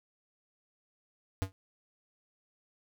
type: tone with exponential decay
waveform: square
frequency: 95.5 Hz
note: G2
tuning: 45 cents flat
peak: -25 dBFS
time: 1.42-1.52 s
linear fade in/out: 0 ms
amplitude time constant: 21 ms
effects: none